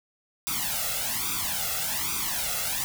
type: noise with flanger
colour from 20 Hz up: white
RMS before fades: -29 dBFS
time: 0.47-2.84 s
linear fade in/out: 0 ms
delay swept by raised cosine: 0.83 to 1.51 ms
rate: 1.2 Hz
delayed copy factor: +1
effects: none